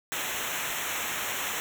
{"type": "noise with comb filter", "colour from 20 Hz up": "pink", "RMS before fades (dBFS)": -32, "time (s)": [0.12, 1.6], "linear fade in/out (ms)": 0, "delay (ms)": 0.21, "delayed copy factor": -0.95, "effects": []}